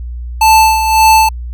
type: tone with tremolo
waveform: square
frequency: 880 Hz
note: A5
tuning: in tune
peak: -4 dBFS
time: 0.41-1.29 s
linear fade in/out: 5 ms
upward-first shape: sine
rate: 1.8 Hz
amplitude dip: 60%
effects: added 60 Hz sine -20 dBFS peak until 1.53 s